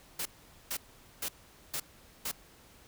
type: noise bursts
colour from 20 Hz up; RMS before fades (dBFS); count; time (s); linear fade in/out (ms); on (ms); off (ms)
white; -35; 5; 0.19-2.315; 5; 65; 450
effects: pink hiss -58 dBFS RMS until 2.87 s